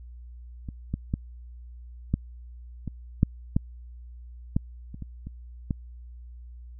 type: clicks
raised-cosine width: 5 ms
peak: -23 / -15 / -13 / -10 / -19 / -6 / -9 / -10 / -26 / -24 / -25 / -14 dBFS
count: 12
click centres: 0.688 / 0.94 / 1.139 / 2.14 / 2.877 / 3.231 / 3.565 / 4.565 / 4.944 / 5.023 / 5.27 / 5.708 s
effects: added 60 Hz sine -41 dBFS peak until 6.79 s